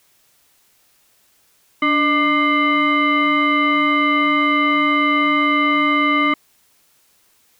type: tone with frequency modulation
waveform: sine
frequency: 1193 Hz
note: D6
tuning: 27 cents sharp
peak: -13 dBFS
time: 1.82-6.34 s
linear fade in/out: 5 ms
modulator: 902 Hz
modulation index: 1.3
effects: white hiss -58 dBFS RMS until 7.59 s